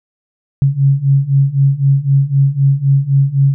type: beating tone pair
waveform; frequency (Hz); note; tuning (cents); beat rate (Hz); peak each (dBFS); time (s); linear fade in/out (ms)
sine; 136 / 139.9; C#3 / C#3; -33 / +16; 3.9; -13 / -11; 0.62-3.54; 0
effects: none